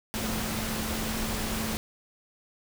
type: tone in noise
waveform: sine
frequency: 220 Hz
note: A3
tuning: in tune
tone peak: -34 dBFS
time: 0.14-1.77 s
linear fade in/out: 0 ms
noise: pink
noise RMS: -32 dBFS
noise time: 0.14-1.77 s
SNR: -5 dB
effects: none